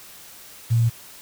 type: tone with quantisation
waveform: sine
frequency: 116 Hz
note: A#2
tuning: 8 cents flat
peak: -15 dBFS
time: 0.7-0.9 s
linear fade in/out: 20 ms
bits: 7
effects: white hiss -44 dBFS RMS until 1.21 s